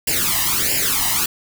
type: noise with flanger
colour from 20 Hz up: white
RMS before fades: -19 dBFS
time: 0.07-1.26 s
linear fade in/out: 5 ms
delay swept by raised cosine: 0.4 to 1.04 ms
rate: 1.5 Hz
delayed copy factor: +0.95
effects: none